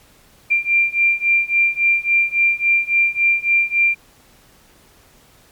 sine beating tone pair, 2374 / 2377.6 Hz, D7 / D7, +18 / +21 cents, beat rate 3.6 Hz, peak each -17 / -16 dBFS, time 0.5-3.95 s, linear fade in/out 20 ms, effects pink hiss -51 dBFS RMS until 5.51 s + MP3 96 kbps

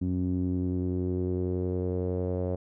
sawtooth tone with low-pass filter sweep, 90.9 Hz, F#2, 30 cents flat, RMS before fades -29 dBFS, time 0.01-2.56 s, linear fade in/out 10 ms, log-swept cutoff 250 to 540 Hz, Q 3.9, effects none

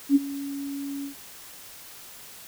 sine tone with ADSR envelope, 279.9 Hz, C#4, 17 cents sharp, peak -12 dBFS, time 0.09-1.15 s, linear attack 64 ms, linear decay 29 ms, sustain -18 dB, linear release 110 ms, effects white hiss -45 dBFS RMS until 2.47 s

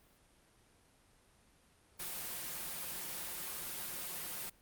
white noise with comb filter, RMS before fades -42 dBFS, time 1.99-4.5 s, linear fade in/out 10 ms, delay 5.6 ms, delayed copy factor +0.5, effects pink hiss -67 dBFS RMS until 4.61 s + Opus 32 kbps

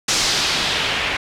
white noise with low-pass filter sweep, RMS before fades -20 dBFS, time 0.08-1.17 s, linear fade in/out 5 ms, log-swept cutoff 6000 to 2400 Hz, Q 1.6, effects none

